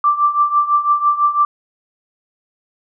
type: tone with tremolo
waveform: sine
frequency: 1174.7 Hz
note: D6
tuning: in tune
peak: -8 dBFS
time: 0.04-1.45 s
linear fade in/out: 2 ms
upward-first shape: triangle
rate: 6 Hz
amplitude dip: 85%
effects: none